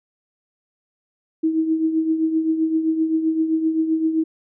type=tone with tremolo; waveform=sine; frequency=320 Hz; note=D#4; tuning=49 cents sharp; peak=-14 dBFS; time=1.43-4.24 s; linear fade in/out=10 ms; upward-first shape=triangle; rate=7.7 Hz; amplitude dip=65%; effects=none